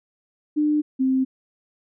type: tone pair in turn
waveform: sine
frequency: 300 / 262.2 Hz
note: D4 / C4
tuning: +37 / +4 cents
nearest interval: major second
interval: 233 cents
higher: first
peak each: -17 dBFS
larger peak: neither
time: 0.56-0.82 / 0.99-1.25 s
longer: neither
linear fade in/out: 20 ms
effects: none